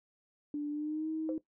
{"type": "tone with pitch glide", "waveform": "sine", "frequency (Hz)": [293.7, 316.6], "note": ["D4", "D#4"], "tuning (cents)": [0, 30], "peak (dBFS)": -32, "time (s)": [0.54, 1.38], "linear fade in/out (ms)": 2, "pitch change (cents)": 130, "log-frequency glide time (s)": [0.7, 1.09]}
{"type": "tone with exponential decay", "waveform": "sine", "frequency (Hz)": 517, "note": "C5", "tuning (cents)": -21, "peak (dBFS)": -31, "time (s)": [1.29, 1.41], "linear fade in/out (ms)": 1, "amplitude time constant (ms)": 26}
{"effects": ["noise-tail reverb RT60 0.1 s tail -17 dB re dry", "tanh soft clip ceiling -22 dBFS"]}